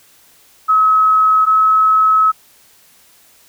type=tone pair in turn; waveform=sine; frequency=1282 / 1287.7 Hz; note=E6 / E6; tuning=-49 / -41 cents; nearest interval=unison; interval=8 cents; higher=second; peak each=-8 dBFS; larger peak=neither; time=0.68-1.46 / 1.46-2.32 s; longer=second; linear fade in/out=20 ms; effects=white hiss -49 dBFS RMS until 3.48 s